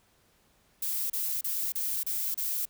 violet noise bursts, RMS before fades -31 dBFS, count 6, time 0.82-2.655 s, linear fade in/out 5 ms, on 280 ms, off 31 ms, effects pink hiss -66 dBFS RMS until 2.69 s

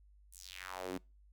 sawtooth tone with high-pass filter sweep, 92.5 Hz, F#2, in tune, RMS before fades -45 dBFS, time 0.32-0.98 s, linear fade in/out 10 ms, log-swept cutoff 10000 to 230 Hz, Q 2.5, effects noise-tail reverb RT60 0.3 s tail -26 dB re dry + added 50 Hz sine -60 dBFS peak until 1.32 s

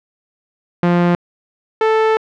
sawtooth tone pair in turn, 174.61 / 440 Hz, F3 / A4, 0 / 0 cents, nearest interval octave + major third, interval 1600 cents, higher second, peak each -7 dBFS, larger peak neither, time 0.83-1.15 / 1.81-2.17 s, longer second, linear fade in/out 2 ms, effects low-pass 2000 Hz 12 dB/octave

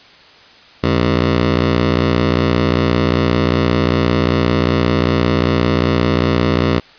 15% pulse ring-modulated tone, 120 Hz, B2, 49 cents flat, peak -3 dBFS, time 0.83-6.8 s, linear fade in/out 10 ms, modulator 31.3 Hz, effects white hiss -43 dBFS RMS until 6.98 s + resampled to 11025 Hz

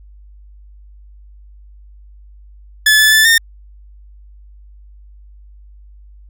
sawtooth tone with pitch steps, 1726 / 1737 / 1752 / 1824 Hz, A6 / A6 / A6 / A#6, -34 / -23 / -8 / -38 cents, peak -4 dBFS, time 2.86-3.38 s, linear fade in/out 5 ms, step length 130 ms, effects added 50 Hz sine -38 dBFS peak until 6.29 s

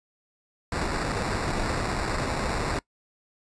pink noise with sample-and-hold, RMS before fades -28 dBFS, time 0.72-2.79 s, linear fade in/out 2 ms, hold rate 3150 Hz, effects noise-tail reverb RT60 0.1 s tail -22 dB re dry + resampled to 22050 Hz

